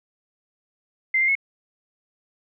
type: tone with pitch steps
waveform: sine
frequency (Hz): 2081 / 2099 / 2186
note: C7 / C7 / C#7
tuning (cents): -10 / +5 / -25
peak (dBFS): -17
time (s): 1.14-1.353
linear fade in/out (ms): 5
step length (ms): 71
effects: none